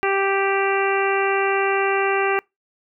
harmonic tone, 392 Hz, G4, in tune, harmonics 1 / 2 / 3 / 4 / 5 / 6 / 7, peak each -21 / -24 / -26 / -27 / -28 / -29 / -29 dBFS, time 0.03-2.39 s, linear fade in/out 0 ms, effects noise-tail reverb RT60 0.2 s tail -26 dB re dry

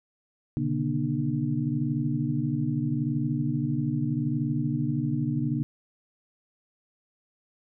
sine tone cluster, 122 / 142.8 / 155.5 / 239.2 / 300.8 Hz, B2 / D3 / D#3 / A#3 / D4, -21 / -48 / -1 / +45 / +42 cents, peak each -33 / -28 / -37 / -30 / -31 dBFS, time 0.57-5.63 s, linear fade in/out 0 ms, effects none

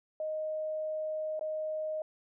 sine tone with dropouts, 622 Hz, D#5, 1 cent flat, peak -32 dBFS, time 0.2-2.02 s, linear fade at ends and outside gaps 2 ms, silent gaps 1.394-1.41 s, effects none

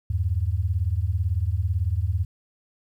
sine beating tone pair, 81 / 99 Hz, E2 / G2, -30 / +18 cents, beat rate 18 Hz, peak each -24 dBFS, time 0.1-2.25 s, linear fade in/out 5 ms, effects 10-bit

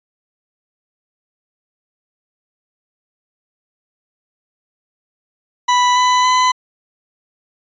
40% pulse tone with pitch steps, 987.8 / 998.1 / 1008.6 Hz, B5 / B5 / B5, 0 / +18 / +36 cents, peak -10 dBFS, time 5.68-6.52 s, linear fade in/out 10 ms, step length 280 ms, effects resampled to 16000 Hz

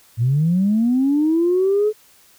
sine linear sweep, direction up, 110 to 433.5 Hz, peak -13 dBFS, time 0.17-1.93 s, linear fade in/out 50 ms, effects tanh soft clip ceiling -9 dBFS + white hiss -52 dBFS RMS until 2.38 s

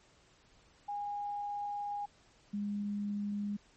sine tone pair in turn, 819 / 204.8 Hz, G#5 / G#3, -24 / -24 cents, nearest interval 2 octaves, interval 2400 cents, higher first, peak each -35 / -33 dBFS, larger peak second, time 0.88-2.06 / 2.53-3.57 s, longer first, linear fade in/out 10 ms, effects pink hiss -65 dBFS RMS until 3.76 s + MP3 32 kbps

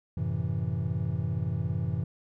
triangle chord, F# half-diminished seventh, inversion none, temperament equal with one note detuned, 92.5 / 110 / 131.49 / 164.81 Hz, F#2 / A2 / C3 / E3, 0 / 0 / +9 / 0 cents, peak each -31 dBFS, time 0.17-2.04 s, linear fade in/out 5 ms, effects none

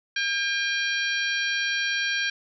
harmonic tone with a mistuned harmonic, 803 Hz, G5, 41 cents sharp, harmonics 2 / 3 / 4 / 5 / 6 / 7, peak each -26 / -30 / -32 / -34 / -36 / -37 dBFS, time 0.16-2.3 s, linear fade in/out 5 ms, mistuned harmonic 6, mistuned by -97 cents, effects none

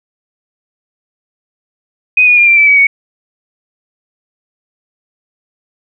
sine tone with pitch steps, 2500 / 2453 / 2406 / 2361 / 2316 / 2273 / 2230 Hz, D#7 / D#7 / D7 / D7 / D7 / C#7 / C#7, +8 / -25 / +41 / +9 / -25 / +43 / +10 cents, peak -4 dBFS, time 2.17-2.87 s, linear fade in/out 5 ms, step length 100 ms, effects none

